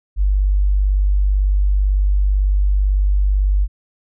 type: tone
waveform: sine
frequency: 49 Hz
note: G1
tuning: in tune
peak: -12 dBFS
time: 0.16-3.68 s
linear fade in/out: 50 ms
effects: none